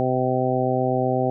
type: harmonic tone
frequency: 128.2 Hz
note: C3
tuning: 35 cents flat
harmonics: 1 / 2 / 3 / 4 / 5 / 6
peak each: -26 / -26 / -26 / -26 / -26 / -26 dBFS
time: 0-1.3 s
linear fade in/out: 0 ms
effects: none